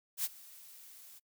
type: noise with ADSR envelope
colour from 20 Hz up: blue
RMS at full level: -32 dBFS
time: 0.17-1.2 s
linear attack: 73 ms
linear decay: 35 ms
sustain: -22 dB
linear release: 27 ms
effects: noise-tail reverb RT60 0.1 s tail -26 dB re dry